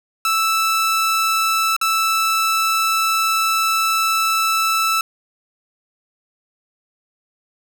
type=tone with dropouts; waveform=sawtooth; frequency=1318.5 Hz; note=E6; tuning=in tune; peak=-12 dBFS; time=0.25-5.01 s; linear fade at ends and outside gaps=2 ms; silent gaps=1.765-1.813 s; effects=none